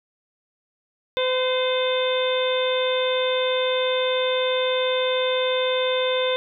harmonic tone with a mistuned harmonic, 511 Hz, C5, 41 cents flat, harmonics 1 / 2 / 3 / 4 / 5 / 6 / 7, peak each -21 / -30 / -34 / -33 / -34 / -38 / -27 dBFS, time 1.17-6.36 s, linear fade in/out 0 ms, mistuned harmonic 4, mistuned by +37 cents, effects none

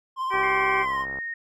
triangle tone with vibrato, 1046.5 Hz, C6, in tune, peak -23 dBFS, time 0.16-1.06 s, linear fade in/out 50 ms, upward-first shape sine, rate 18 Hz, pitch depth 28 cents each way
harmonic tone, 386.1 Hz, G4, 26 cents flat, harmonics 1 / 2 / 3 / 4 / 5 / 6, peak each -29 / -29 / -29 / -29 / -29 / -29 dBFS, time 0.3-0.86 s, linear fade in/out 50 ms
click train, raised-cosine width 1 ms, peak -25 dBFS, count 58, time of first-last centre 0.34-1.187 s, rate 67.3 Hz
sine tone with pitch glide, 2128 to 1852.5 Hz, C7 to A#6, +29 to -11 cents, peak -29 dBFS, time 0.43-1.34 s, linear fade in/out 5 ms, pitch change -240 cents, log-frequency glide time 0.81-0.97 s
effects none

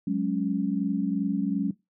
sine chord, F# suspended second, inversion none, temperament equal, 185 / 207.7 / 277.2 Hz, F#3 / G#3 / C#4, 0 / 0 / 0 cents, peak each -28 dBFS, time 0.07-1.71 s, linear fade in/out 5 ms, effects noise-tail reverb RT60 0.2 s tail -20 dB re dry

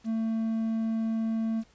triangle tone with quantisation, 223.8 Hz, A3, 30 cents sharp, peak -24 dBFS, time 0.04-1.64 s, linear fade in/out 50 ms, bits 9, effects pink hiss -62 dBFS RMS until 1.74 s + resampled to 16000 Hz

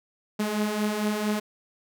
sawtooth beating tone pair, 207.7 / 212.1 Hz, G#3 / G#3, 0 / +37 cents, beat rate 4.4 Hz, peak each -27 / -22 dBFS, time 0.39-1.4 s, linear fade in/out 10 ms, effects none

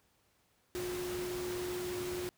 sine tone in noise, 359.4 Hz, F4, 50 cents sharp, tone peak -36 dBFS, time 0.75-2.29 s, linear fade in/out 0 ms, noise pink, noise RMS -43 dBFS, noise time 0.75-2.29 s, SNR +4 dB, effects pink hiss -72 dBFS RMS until 2.37 s + high-pass 60 Hz 12 dB/octave

